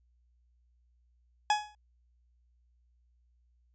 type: tone with exponential decay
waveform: 40% pulse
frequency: 841 Hz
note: G#5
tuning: 22 cents sharp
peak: -20 dBFS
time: 1.5-1.75 s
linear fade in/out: 2 ms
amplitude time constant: 54 ms
effects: added 60 Hz sine -65 dBFS peak until 3.74 s + resampled to 16000 Hz